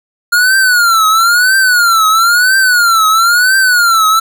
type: tone with vibrato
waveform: square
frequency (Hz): 1414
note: F6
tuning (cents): +21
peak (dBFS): -7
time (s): 0.32-4.2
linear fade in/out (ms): 10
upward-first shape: triangle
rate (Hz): 1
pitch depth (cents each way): 190
effects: none